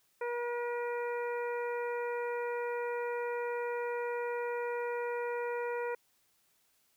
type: harmonic tone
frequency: 479.6 Hz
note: A#4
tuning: 49 cents sharp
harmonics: 1 / 2 / 3 / 4 / 5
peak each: -34 / -40 / -44 / -46 / -48 dBFS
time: 0.21-5.95 s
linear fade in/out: 5 ms
effects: white hiss -72 dBFS RMS until 6.96 s